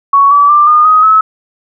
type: tone with pitch steps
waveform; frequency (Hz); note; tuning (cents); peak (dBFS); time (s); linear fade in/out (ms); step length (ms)
sine; 1116 / 1149.4 / 1183.7 / 1219.1 / 1255.6 / 1293.1; C#6 / D6 / D6 / D#6 / D#6 / E6; +11 / -38 / +13 / -36 / +15 / -34; -3; 0.13-1.21; 5; 180
effects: none